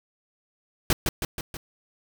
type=noise with echo; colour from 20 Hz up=pink; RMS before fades=-20 dBFS; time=0.9-0.93 s; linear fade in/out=2 ms; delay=160 ms; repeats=4; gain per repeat=-4 dB; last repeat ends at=1.57 s; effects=none